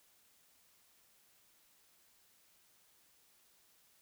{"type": "silence", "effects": ["white hiss -69 dBFS RMS until 4.01 s"]}